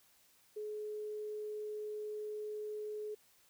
sine tone, 424 Hz, G#4, 36 cents sharp, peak -39 dBFS, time 0.56-3.15 s, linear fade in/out 10 ms, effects white hiss -68 dBFS RMS until 3.49 s

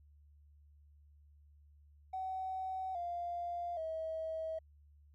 triangle tone with pitch steps, 755 / 696.3 / 642.3 Hz, F#5 / F5 / E5, +35 / -5 / -45 cents, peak -33 dBFS, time 2.13-4.59 s, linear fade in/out 10 ms, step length 820 ms, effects tanh soft clip ceiling -35 dBFS + added 73 Hz sine -60 dBFS peak until 5.14 s

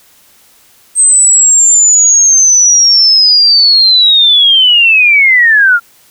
sine linear sweep, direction down, 8320 to 1369 Hz, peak -3 dBFS, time 0.95-5.8 s, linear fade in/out 50 ms, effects white hiss -45 dBFS RMS until 6.1 s

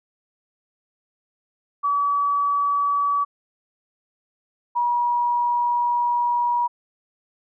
sine tone pair in turn, 1143 / 961.1 Hz, D6 / B5, -47 / -47 cents, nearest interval minor third, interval 300 cents, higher first, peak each -18 dBFS, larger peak neither, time 1.83-3.25 / 4.75-6.68 s, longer second, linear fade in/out 20 ms, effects none

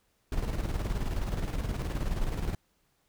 brown noise with tremolo, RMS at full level -29 dBFS, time 0.32-2.55 s, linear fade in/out 2 ms, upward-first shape square, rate 19 Hz, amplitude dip 50%, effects pink hiss -72 dBFS RMS until 3.08 s

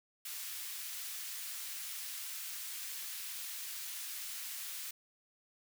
white high-pass noise, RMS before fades -43 dBFS, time 0.25-4.91 s, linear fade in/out 5 ms, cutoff 1700 Hz, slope 12 dB/octave, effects none

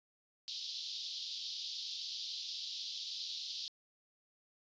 white band-pass noise, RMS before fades -43 dBFS, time 0.48-3.68 s, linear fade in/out 0 ms, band 3300 to 5100 Hz, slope 48 dB/octave, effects resampled to 16000 Hz

